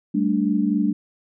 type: chord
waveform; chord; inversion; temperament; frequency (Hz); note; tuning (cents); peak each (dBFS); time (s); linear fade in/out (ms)
sine; G suspended second; none; equal with one note detuned; 196 / 220 / 292.6; G3 / A3 / D4; 0 / 0 / -6; -22; 0.14-0.93; 10
effects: none